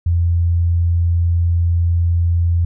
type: tone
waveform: sine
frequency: 85.4 Hz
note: F2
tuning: 38 cents flat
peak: -12 dBFS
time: 0.06-2.65 s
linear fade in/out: 5 ms
effects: none